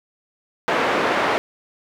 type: band-pass noise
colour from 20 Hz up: pink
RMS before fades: -20 dBFS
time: 0.68-1.38 s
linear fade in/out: 0 ms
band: 410 to 1900 Hz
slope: 12 dB/octave
effects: none